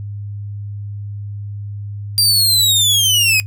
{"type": "linear sweep", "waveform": "sawtooth", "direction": "down", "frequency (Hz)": [4756, 2489], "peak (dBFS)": -8, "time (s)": [2.18, 3.4], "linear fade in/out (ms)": 0, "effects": ["noise-tail reverb RT60 0.1 s tail -18 dB re dry", "added 102 Hz sine -24 dBFS peak until 3.46 s"]}